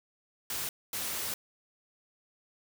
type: noise bursts at uneven times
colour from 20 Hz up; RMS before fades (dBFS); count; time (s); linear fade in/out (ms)
white; -35; 2; 0.5-0.69 / 0.93-1.34; 2
effects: none

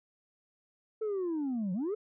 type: linear two-way sweep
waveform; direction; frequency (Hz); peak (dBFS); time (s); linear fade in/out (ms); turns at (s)
sine; down then up; 446 to 173.9 to 446; -28; 1.01-1.95; 10; 1.73
effects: tanh soft clip ceiling -29 dBFS

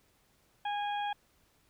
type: harmonic tone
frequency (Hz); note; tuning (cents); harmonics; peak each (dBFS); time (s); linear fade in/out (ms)
822; G#5; -18; 1 / 2 / 3 / 4; -32 / -42 / -47 / -44; 0.65-1.13; 5
effects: pink hiss -69 dBFS RMS until 1.69 s

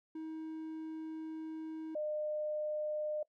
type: tone pair in turn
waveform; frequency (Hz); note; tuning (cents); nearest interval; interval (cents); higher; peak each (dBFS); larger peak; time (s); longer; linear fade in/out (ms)
triangle / sine; 317.3 / 606.1; D#4 / D#5; +34 / -46; major seventh; 1120; second; -38 / -34; second; 0.15-1.95 / 1.95-3.23; first; 5
effects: noise-tail reverb RT60 0.1 s tail -21 dB re dry

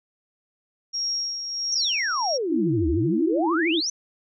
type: tone with tremolo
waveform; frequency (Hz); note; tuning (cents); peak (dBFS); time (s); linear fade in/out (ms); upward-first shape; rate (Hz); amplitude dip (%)
sine; 5588; F8; 0; -23; 0.93-2.38; 20; sine; 1.5; 50
type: exponential two-way sweep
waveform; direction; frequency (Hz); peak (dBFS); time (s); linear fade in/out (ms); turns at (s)
sine; down then up; 6272 to 69.3 to 6272; -23; 1.72-3.9; 5; 2.9
type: tone with vibrato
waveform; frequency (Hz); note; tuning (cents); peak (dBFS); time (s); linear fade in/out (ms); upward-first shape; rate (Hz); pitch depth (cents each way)
sine; 329.6; E4; 0; -21; 2.5-3.81; 20; triangle; 13; 120
effects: none

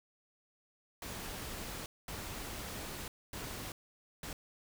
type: noise bursts at uneven times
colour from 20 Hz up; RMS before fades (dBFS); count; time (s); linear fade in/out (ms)
pink; -43; 4; 1.02-1.86 / 2.08-3.08 / 3.33-3.72 / 4.23-4.33; 2
effects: none

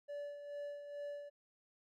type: tone with tremolo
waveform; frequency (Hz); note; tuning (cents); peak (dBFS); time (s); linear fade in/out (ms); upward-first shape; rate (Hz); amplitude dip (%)
triangle; 578; D5; -28; -39; 0.08-1.3; 20; sine; 2.3; 55
effects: none

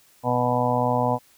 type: harmonic tone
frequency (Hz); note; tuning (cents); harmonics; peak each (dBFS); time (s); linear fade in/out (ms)
123.47; B2; 0; 1 / 2 / 4 / 5 / 6 / 7 / 8; -27 / -27 / -27 / -27 / -27 / -27 / -27; 0.23-1.19; 50
effects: white hiss -57 dBFS RMS until 1.37 s

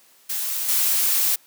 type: noise with level steps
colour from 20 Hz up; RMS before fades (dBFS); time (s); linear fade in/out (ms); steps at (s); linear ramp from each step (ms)
blue; -26 / -20; 0.29-1.36; 10; 0.68; 10
effects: white hiss -55 dBFS RMS until 1.46 s + high-pass 200 Hz 12 dB/octave

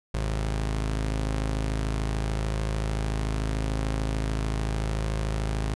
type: tone pair together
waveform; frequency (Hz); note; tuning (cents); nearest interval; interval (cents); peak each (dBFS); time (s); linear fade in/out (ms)
sawtooth; 53.52 / 134; A1 / C3; -47 / +42; octave + major third; 1589; -22 / -31; 0.14-5.74; 0
effects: resampled to 24000 Hz

